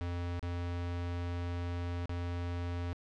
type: tone with dropouts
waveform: square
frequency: 87.31 Hz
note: F2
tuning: in tune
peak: -35 dBFS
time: 0.01-2.93 s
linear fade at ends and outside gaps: 0 ms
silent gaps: 0.394-0.428 / 2.057-2.094 s
effects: low-pass 4000 Hz 12 dB/octave